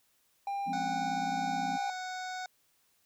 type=tone; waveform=triangle; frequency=798 Hz; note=G5; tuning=31 cents sharp; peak=-30 dBFS; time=0.47-1.9 s; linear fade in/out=2 ms
type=chord; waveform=sine; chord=Db major seventh; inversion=first; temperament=equal with one note detuned; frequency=174.61 / 207.7 / 257.9 / 277.2 Hz; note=F3 / Ab3 / C4 / Db4; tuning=0 / 0 / -25 / 0 cents; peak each=-42 / -44 / -40 / -45 dBFS; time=0.66-1.78 s; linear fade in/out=20 ms
type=harmonic tone; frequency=740 Hz; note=F#5; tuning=in tune; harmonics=1 / 2 / 3 / 5 / 6 / 7 / 8 / 9 / 10; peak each=-38 / -42 / -49 / -49 / -53 / -52 / -56 / -56 / -56 dBFS; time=0.73-2.46 s; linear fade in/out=2 ms
effects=white hiss -71 dBFS RMS until 3.05 s